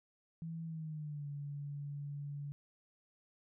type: tone with pitch glide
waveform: sine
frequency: 164 to 143.6 Hz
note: E3 to D3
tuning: -9 to -39 cents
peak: -40 dBFS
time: 0.42-2.52 s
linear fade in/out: 0 ms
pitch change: -230 cents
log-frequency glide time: 0.65-1.27 s
effects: none